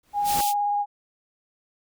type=noise with exponential growth; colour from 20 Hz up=pink; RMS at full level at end=-28 dBFS; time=0.03-0.41 s; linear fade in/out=5 ms; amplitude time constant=81 ms
type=tone with vibrato; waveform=sine; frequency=820 Hz; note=G#5; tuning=22 cents flat; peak=-21 dBFS; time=0.13-0.86 s; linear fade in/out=50 ms; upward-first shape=sine; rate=17 Hz; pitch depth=11 cents each way
type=high-pass noise; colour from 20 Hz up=white; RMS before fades=-29 dBFS; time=0.24-0.54 s; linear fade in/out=50 ms; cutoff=2500 Hz; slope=48 dB/octave
effects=none